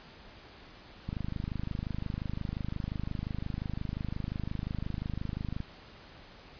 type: click train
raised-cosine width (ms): 5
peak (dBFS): -22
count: 117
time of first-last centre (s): 1.09-5.604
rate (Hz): 25.7
effects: pink hiss -52 dBFS RMS until 6.59 s + resampled to 11025 Hz